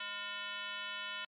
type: tone with frequency modulation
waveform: sine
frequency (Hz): 2217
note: C#7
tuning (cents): 0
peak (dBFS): -39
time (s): 0-1.25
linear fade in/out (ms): 5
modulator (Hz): 399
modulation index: 3
effects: AAC 48 kbps